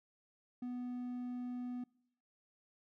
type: tone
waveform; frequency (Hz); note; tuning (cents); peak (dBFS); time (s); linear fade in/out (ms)
triangle; 247; B3; 0; -37; 0.62-1.84; 5
effects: noise-tail reverb RT60 0.7 s tail -25 dB re dry